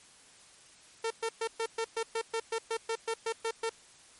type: tone bursts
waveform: sawtooth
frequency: 452.9 Hz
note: A#4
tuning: 50 cents flat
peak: -26 dBFS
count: 15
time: 1.04-3.695 s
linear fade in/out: 5 ms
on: 65 ms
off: 120 ms
effects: white hiss -57 dBFS RMS until 4.19 s + MP3 48 kbps